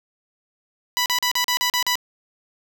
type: tone bursts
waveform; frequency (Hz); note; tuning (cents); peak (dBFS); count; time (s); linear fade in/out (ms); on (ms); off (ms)
10% pulse; 987.8; B5; 0; -10; 8; 0.97-1.955; 0; 89; 39
effects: none